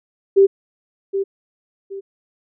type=tone with echo; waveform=sine; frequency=392 Hz; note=G4; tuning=in tune; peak=-7 dBFS; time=0.36-0.47 s; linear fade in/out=20 ms; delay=770 ms; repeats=2; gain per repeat=-10 dB; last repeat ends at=2.01 s; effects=none